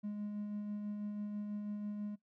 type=tone with tremolo; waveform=triangle; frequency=207.7 Hz; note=G#3; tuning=in tune; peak=-34 dBFS; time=0.03-2.16 s; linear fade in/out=20 ms; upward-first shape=sine; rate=6.1 Hz; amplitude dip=35%; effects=noise-tail reverb RT60 0.1 s tail -18 dB re dry + tanh soft clip ceiling -32 dBFS